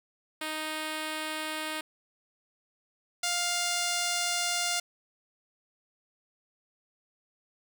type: tone pair in turn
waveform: 5% pulse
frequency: 311.1 / 702 Hz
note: D#4 / F5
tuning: 0 / +9 cents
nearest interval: octave + major second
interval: 1409 cents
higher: second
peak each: -21 / -16 dBFS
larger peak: second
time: 0.41-1.81 / 3.23-4.8 s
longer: second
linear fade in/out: 5 ms
effects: none